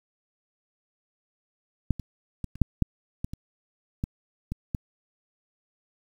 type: clicks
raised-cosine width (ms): 5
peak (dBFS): -10 / -23 / -19 / -29 / -6 / -8 / -17 / -23 / -15 / -18 / -15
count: 11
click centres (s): 1.907 / 1.997 / 2.443 / 2.556 / 2.617 / 2.823 / 3.245 / 3.335 / 4.039 / 4.52 / 4.748
effects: 8-bit